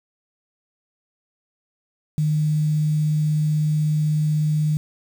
sine tone with quantisation, 152.7 Hz, D#3, 32 cents flat, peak -17 dBFS, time 2.18-4.77 s, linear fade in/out 0 ms, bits 7, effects none

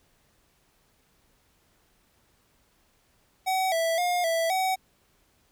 square tone with pitch steps, 755 / 659 / 712 / 660 / 754 Hz, F#5 / E5 / F5 / E5 / F#5, +35 / -1 / +33 / +2 / +32 cents, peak -24 dBFS, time 3.46-4.76 s, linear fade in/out 20 ms, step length 260 ms, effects pink hiss -66 dBFS RMS until 5.51 s

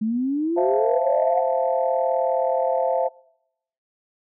sine exponential sweep, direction up, 211.4 to 740 Hz, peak -20 dBFS, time 0.01-1.41 s, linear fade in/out 10 ms
sine chord, F major seventh, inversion second, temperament equal, 523.3 / 659.3 / 698.5 / 880 Hz, C5 / E5 / F5 / A5, 0 / 0 / 0 / 0 cents, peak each -22 / -23 / -25 / -27 dBFS, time 0.56-3.09 s, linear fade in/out 20 ms
effects noise-tail reverb RT60 0.8 s tail -25 dB re dry + tanh soft clip ceiling -7 dBFS

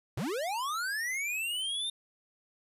square linear sweep, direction up, 92.5 to 3656 Hz, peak -32 dBFS, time 0.17-1.9 s, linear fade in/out 5 ms, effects resampled to 32000 Hz + 11-bit

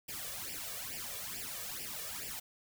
white noise with flanger, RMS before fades -42 dBFS, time 0.08-2.4 s, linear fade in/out 10 ms, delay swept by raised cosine 0.38 to 1.78 ms, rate 2.3 Hz, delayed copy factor +0.85, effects none

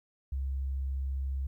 sine tone, 67.2 Hz, C2, 47 cents sharp, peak -30 dBFS, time 0.32-1.47 s, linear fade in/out 5 ms, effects 12-bit

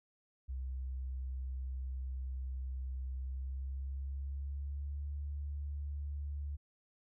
sine tone with pitch glide, 64.9 to 72.01 Hz, C2 to D2, -13 to -33 cents, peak -37 dBFS, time 0.48-6.57 s, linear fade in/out 20 ms, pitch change +180 cents, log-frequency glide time 3.15-5.07 s, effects none

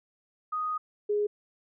sine tone pair in turn, 1244.5 / 415.3 Hz, D#6 / G#4, 0 / 0 cents, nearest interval octave + perfect fifth, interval 1900 cents, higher first, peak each -28 / -24 dBFS, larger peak second, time 0.52-0.78 / 1.09-1.27 s, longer first, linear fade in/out 10 ms, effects none

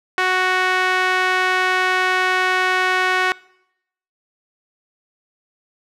sawtooth tone with band-pass filter, 370 Hz, F#4, in tune, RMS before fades -18 dBFS, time 0.18-3.32 s, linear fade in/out 0 ms, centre 1700 Hz, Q 1.4, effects noise-tail reverb RT60 0.8 s tail -23 dB re dry

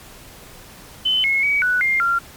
sine tone with pitch steps, 3040 / 2174 / 2267 / 1481 / 2113 / 1382 Hz, F#7 / C#7 / C#7 / F#6 / C7 / F6, +46 / -34 / +38 / +1 / +16 / -19 cents, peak -15 dBFS, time 1.05-2.19 s, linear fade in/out 10 ms, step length 190 ms, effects pink hiss -42 dBFS RMS until 2.36 s + MP3 96 kbps

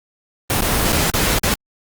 pink noise with dropouts, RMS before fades -17 dBFS, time 0.5-1.54 s, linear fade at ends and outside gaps 0 ms, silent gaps 0.608-0.621 / 0.922-0.928 / 1.101-1.139 / 1.386-1.434 s, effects Opus 24 kbps

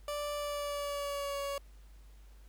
30% pulse tone with pitch glide, 586 to 561.5 Hz, D5 to C#5, -4 to +22 cents, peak -32 dBFS, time 0.08-1.58 s, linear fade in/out 2 ms, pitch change -74 cents, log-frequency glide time 0.35-1.41 s, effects added 50 Hz sine -52 dBFS peak until 2.48 s + pink hiss -67 dBFS RMS until 2.48 s

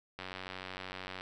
click train, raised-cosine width 0.3 ms, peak -25 dBFS, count 96, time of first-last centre 0.19-1.209 s, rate 93.2 Hz, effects none

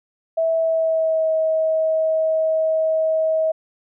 sine tone with pitch glide, 653 to 637.3 Hz, E5 to D#5, -17 to +41 cents, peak -16 dBFS, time 0.37-3.52 s, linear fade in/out 10 ms, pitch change -42 cents, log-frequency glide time 0.56-1.32 s, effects none

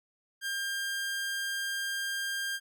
sawtooth tone, 1600 Hz, G6, 35 cents sharp, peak -28 dBFS, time 0.41-2.6 s, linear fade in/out 50 ms, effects none

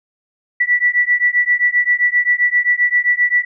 sine beating tone pair, 1954 / 1961.6 Hz, B6 / B6, -19 / -12 cents, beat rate 7.6 Hz, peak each -15 dBFS, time 0.6-3.45 s, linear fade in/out 10 ms, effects none

